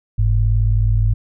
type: tone pair together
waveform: sine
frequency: 47.31 / 106.4 Hz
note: F#1 / G#2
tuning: +39 / +42 cents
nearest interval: octave + major second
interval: 1403 cents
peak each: -15 dBFS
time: 0.18-1.14 s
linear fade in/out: 10 ms
effects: none